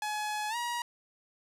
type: tone with pitch glide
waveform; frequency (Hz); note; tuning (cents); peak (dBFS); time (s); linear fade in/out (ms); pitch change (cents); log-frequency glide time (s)
sawtooth; 846 to 955.1; G#5 to A#5; +32 to +42; -28; 0.02-0.82; 2; +210; 0.49-0.56
effects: low-pass 12000 Hz 12 dB/octave